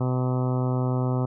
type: harmonic tone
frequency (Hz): 127.1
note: C3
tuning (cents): -50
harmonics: 1 / 2 / 3 / 4 / 5 / 6 / 7 / 8 / 9 / 10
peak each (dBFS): -23 / -29 / -33 / -35 / -37 / -39 / -40 / -41 / -42 / -43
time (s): 0-1.26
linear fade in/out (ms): 10
effects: none